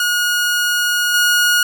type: tone with level steps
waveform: sawtooth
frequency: 1443 Hz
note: F#6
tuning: 44 cents flat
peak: -11 / -8 dBFS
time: 0-1.63 s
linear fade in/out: 2 ms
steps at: 1.14 s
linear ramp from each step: 2 ms
effects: none